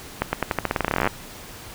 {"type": "accelerating click train", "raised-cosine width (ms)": 0.5, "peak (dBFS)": -5, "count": 22, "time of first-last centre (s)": [0.22, 1.074], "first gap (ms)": 110, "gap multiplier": 0.88, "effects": ["pink hiss -40 dBFS RMS until 1.74 s"]}